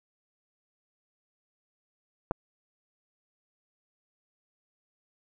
clicks, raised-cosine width 1 ms, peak -13 / -21 dBFS, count 2, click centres 2.311 / 2.317 s, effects none

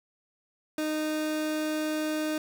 30% pulse tone, 308.4 Hz, D#4, 15 cents flat, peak -25 dBFS, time 0.78-2.38 s, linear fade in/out 2 ms, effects none

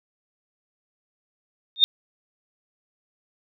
sine tone with exponential growth, 3661 Hz, A#7, 32 cents flat, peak -7 dBFS, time 1.76-1.84 s, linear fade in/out 0 ms, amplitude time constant 17 ms, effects none

